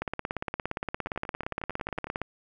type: two click trains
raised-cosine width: 0.5 ms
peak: -24 / -15 dBFS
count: 12 / 39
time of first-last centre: 1.07-2.07 / 0.02-2.217 s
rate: 11 / 17.3 Hz
effects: none